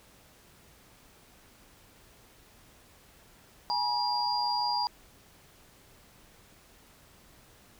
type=tone cluster; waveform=sine; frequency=835 / 961 / 4799 Hz; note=G#5 / B5 / D8; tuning=+9 / -48 / +37 cents; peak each=-31 dBFS; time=3.7-4.87 s; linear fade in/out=0 ms; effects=pink hiss -58 dBFS RMS until 7.79 s